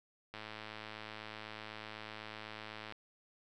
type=click train; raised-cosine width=0.3 ms; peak=-29 dBFS; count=280; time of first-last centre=0.34-2.923 s; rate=108 Hz; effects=none